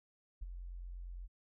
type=tone with ADSR envelope; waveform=sine; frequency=44.25 Hz; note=F1; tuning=23 cents sharp; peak=-36 dBFS; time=0.41-1.28 s; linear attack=17 ms; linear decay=15 ms; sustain=-7 dB; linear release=33 ms; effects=none